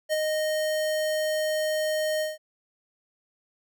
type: tone with ADSR envelope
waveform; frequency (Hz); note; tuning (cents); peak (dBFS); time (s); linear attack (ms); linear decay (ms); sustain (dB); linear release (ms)
square; 619; D#5; -9; -22; 0.09-2.38; 38; 24; -3; 170
effects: none